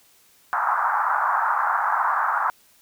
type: band-pass noise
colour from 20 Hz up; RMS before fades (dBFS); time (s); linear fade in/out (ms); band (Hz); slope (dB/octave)
pink; -22; 0.53-2.5; 0; 800 to 1500; 48
effects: white hiss -57 dBFS RMS until 2.81 s